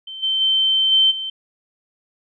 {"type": "tone with level steps", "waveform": "sine", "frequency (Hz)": 3100, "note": "G7", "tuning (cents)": -20, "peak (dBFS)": [-30, -17, -14, -11, -24], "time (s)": [0.07, 1.3], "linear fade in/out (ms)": 5, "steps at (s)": [0.22, 0.4, 0.91, 1.1], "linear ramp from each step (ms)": 20, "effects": []}